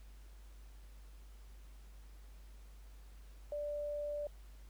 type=tone; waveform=sine; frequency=587.3 Hz; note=D5; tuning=in tune; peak=-37 dBFS; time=3.52-4.27 s; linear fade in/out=2 ms; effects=added 50 Hz sine -52 dBFS peak until 4.69 s + pink hiss -67 dBFS RMS until 4.69 s